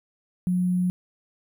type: tone with sample-and-hold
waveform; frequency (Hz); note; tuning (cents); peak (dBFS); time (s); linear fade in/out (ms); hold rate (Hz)
sine; 180.5; F#3; -43; -20; 0.47-0.9; 0; 11025
effects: none